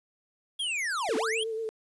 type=linear two-way sweep; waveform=square; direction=down then up; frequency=3356 to 231 to 3356 Hz; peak=-29 dBFS; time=0.59-1.44 s; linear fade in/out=10 ms; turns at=1.16 s
type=tone with vibrato; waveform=sine; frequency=445.4 Hz; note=A4; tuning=21 cents sharp; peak=-30 dBFS; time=1.09-1.69 s; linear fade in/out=0 ms; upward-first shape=sine; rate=8.2 Hz; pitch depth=35 cents each way
effects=resampled to 24000 Hz + 10-bit